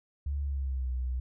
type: tone with pitch glide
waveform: sine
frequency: 71 to 62.89 Hz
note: C#2 to B1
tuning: +42 to +32 cents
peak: -29 dBFS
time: 0.26-1.2 s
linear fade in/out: 5 ms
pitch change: -210 cents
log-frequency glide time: 0.43-0.9 s
effects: none